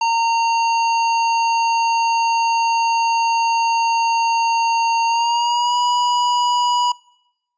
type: tone with pitch glide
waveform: square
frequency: 920 to 974.7 Hz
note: A#5 to B5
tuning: -23 to -23 cents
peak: -16 dBFS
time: 0.01-6.92 s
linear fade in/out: 5 ms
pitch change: +100 cents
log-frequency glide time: 5.06-5.77 s
effects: noise-tail reverb RT60 1.0 s tail -25 dB re dry + resampled to 16000 Hz